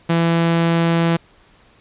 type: tone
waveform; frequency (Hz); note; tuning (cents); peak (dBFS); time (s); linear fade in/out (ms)
sawtooth; 167.3; E3; +26; -10; 0.09-1.17; 10
effects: pink hiss -52 dBFS RMS until 1.8 s + resampled to 8000 Hz